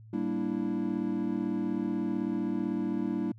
triangle chord, E half-diminished seventh, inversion first, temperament equal with one note detuned, 196 / 234.3 / 293.7 / 329.6 Hz, G3 / Bb3 / D4 / E4, 0 / +9 / 0 / 0 cents, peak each -32 dBFS, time 0.13-3.32 s, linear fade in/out 5 ms, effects added 110 Hz sine -48 dBFS peak until 3.38 s

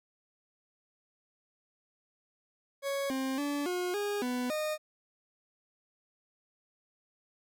40% pulse tone with pitch steps, 555 / 264.9 / 287.9 / 359.4 / 410.1 / 248.4 / 614 Hz, C#5 / C4 / D4 / F4 / G#4 / B3 / D#5, +2 / +22 / -34 / +50 / -22 / +10 / -23 cents, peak -30 dBFS, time 2.82-4.78 s, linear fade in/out 50 ms, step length 280 ms, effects none

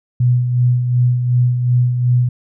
sine tone with tremolo, 123.47 Hz, B2, in tune, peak -9 dBFS, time 0.2-2.29 s, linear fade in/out 5 ms, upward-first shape sine, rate 2.7 Hz, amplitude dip 50%, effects none

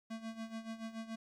square tone with tremolo, 224.4 Hz, A3, 34 cents sharp, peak -40 dBFS, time 0.1-1.16 s, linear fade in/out 10 ms, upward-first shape sine, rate 7 Hz, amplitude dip 75%, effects low-pass 7000 Hz 12 dB/octave + 12-bit

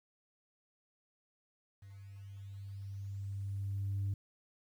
sine tone with level ramp, 98.9 Hz, G2, 16 cents sharp, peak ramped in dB -50 to -30 dBFS, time 1.82-4.14 s, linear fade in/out 5 ms, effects tanh soft clip ceiling -30 dBFS + 11-bit

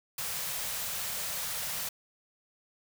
white band-stop noise, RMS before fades -35 dBFS, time 0.18-1.89 s, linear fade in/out 5 ms, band 210 to 450 Hz, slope 48 dB/octave, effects none

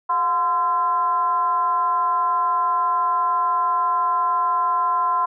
sine tone with frequency modulation, 1032 Hz, C6, 24 cents flat, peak -17 dBFS, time 0.09-5.26 s, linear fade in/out 10 ms, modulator 315 Hz, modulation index 0.57, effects none

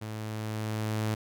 sawtooth tone with level ramp, 108.5 Hz, A2, 24 cents flat, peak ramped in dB -32 to -23 dBFS, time 0.01-1.15 s, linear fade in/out 10 ms, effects none

